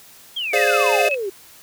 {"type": "exponential sweep", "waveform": "sine", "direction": "down", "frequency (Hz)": [3334, 369.3], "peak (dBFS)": -22, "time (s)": [0.36, 1.3], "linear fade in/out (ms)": 10}
{"type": "chord", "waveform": "square", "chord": "D half-diminished seventh", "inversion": "second", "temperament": "equal", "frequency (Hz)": [415.3, 523.3, 587.3, 698.5], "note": ["Ab4", "C5", "D5", "F5"], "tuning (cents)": [0, 0, 0, 0], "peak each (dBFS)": -23, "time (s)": [0.53, 1.09], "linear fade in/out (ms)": 5}
{"type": "tone with tremolo", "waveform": "sine", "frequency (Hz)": 2580, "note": "E7", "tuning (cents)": -38, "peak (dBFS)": -18, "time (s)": [0.55, 1.16], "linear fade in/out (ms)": 10, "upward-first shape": "square", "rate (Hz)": 16, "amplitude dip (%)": 70}
{"effects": ["white hiss -46 dBFS RMS until 1.62 s"]}